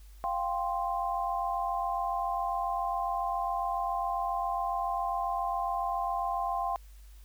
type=chord; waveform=sine; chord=F suspended second; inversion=none; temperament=just; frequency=698.5 / 785.8 / 1047.7 Hz; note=F5 / G5 / C6; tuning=0 / +4 / +2 cents; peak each=-33 dBFS; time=0.24-6.76 s; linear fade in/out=0 ms; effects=added 50 Hz sine -48 dBFS peak until 7.24 s + white hiss -63 dBFS RMS until 7.24 s